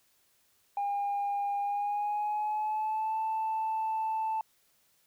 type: tone with pitch glide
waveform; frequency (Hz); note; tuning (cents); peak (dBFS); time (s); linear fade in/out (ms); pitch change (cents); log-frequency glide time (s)
sine; 808 to 881.1; G#5 to A5; -48 to +2; -27; 0.77-4.41; 2; +150; 1.6-3.18
effects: tanh soft clip ceiling -26 dBFS + white hiss -69 dBFS RMS until 5.06 s